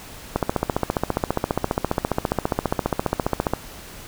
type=click train; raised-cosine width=1 ms; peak=-5 dBFS; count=48; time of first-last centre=0.36-3.536 s; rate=14.8 Hz; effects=pink hiss -40 dBFS RMS until 4.07 s